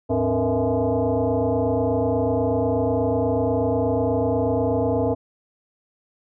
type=tone with frequency modulation; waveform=sine; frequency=107.1 Hz; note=A2; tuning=46 cents flat; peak=-18 dBFS; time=0.09-5.15 s; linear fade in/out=20 ms; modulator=186 Hz; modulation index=3.4; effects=none